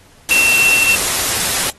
sine tone in noise, 2700 Hz, E7, 41 cents sharp, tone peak -10 dBFS, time 0.31-0.95 s, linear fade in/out 0 ms, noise white, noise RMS -17 dBFS, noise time 0.29-1.7 s, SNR +4 dB, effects pink hiss -48 dBFS RMS until 1.78 s + AAC 32 kbps

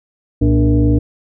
sine tone with frequency modulation, 115.3 Hz, A#2, 19 cents flat, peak -9 dBFS, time 0.41-0.99 s, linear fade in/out 10 ms, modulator 178 Hz, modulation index 1.4, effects none

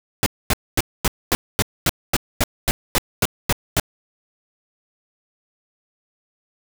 pink noise bursts, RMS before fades -17 dBFS, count 14, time 0.23-3.798 s, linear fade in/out 0 ms, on 32 ms, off 240 ms, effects none

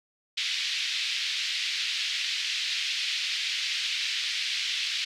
white band-pass noise, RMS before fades -30 dBFS, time 0.37-5.05 s, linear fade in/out 10 ms, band 2200 to 4400 Hz, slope 24 dB/octave, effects none

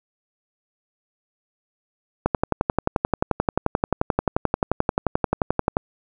click train, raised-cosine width 1 ms, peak -4 dBFS, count 41, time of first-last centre 2.26-5.769 s, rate 11.4 Hz, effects none

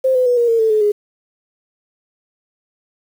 sine tone with pitch steps, 523.3 / 506.4 / 490 / 474.1 / 458.7 / 443.9 / 429.5 / 415.6 Hz, C5 / B4 / B4 / A#4 / A#4 / A4 / A4 / G#4, 0 / +43 / -14 / +29 / -28 / +15 / -42 / +1 cents, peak -11 dBFS, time 0.04-0.92 s, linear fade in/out 10 ms, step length 110 ms, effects 7-bit

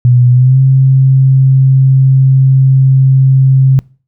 sine tone with pitch glide, 123.47 to 133.1 Hz, B2 to C3, 0 to +30 cents, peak -3 dBFS, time 0.05-3.79 s, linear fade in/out 0 ms, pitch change +130 cents, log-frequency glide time 0.31-0.59 s, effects noise-tail reverb RT60 0.4 s tail -25 dB re dry

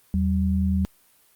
sine tone pair together, 81.1 / 191.11 Hz, E2 / G3, -28 / -44 cents, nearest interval octave + minor third, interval 1484 cents, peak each -22 dBFS, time 0.14-0.85 s, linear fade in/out 0 ms, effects white hiss -59 dBFS RMS until 1.35 s + Opus 32 kbps

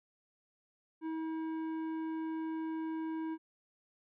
sine tone with tanh clipping, 320.5 Hz, E4, 49 cents flat, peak -37 dBFS, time 1.01-3.38 s, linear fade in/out 50 ms, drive 11 dB, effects none

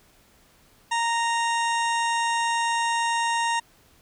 harmonic tone, 929 Hz, A#5, 6 cents flat, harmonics 1 / 2 / 3 / 4 / 6 / 7 / 8 / 9 / 10, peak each -23 / -29 / -33 / -35 / -39 / -40 / -41 / -42 / -43 dBFS, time 0.91-3.6 s, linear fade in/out 10 ms, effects pink hiss -58 dBFS RMS until 4.01 s

